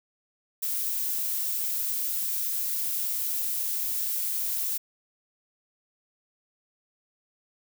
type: noise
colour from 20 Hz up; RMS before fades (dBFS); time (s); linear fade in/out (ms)
violet; -29; 0.62-4.78; 10
effects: none